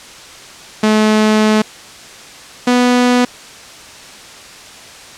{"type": "tone pair in turn", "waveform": "sawtooth", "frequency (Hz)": [215.2, 246.7], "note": ["A3", "B3"], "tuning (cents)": [-38, -2], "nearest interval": "major second", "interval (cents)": 236, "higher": "second", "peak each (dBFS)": -5, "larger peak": "neither", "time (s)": [[0.83, 1.62], [2.67, 3.25]], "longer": "first", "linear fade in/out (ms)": 5, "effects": ["white hiss -35 dBFS RMS until 5.17 s", "low-pass 7000 Hz 12 dB/octave"]}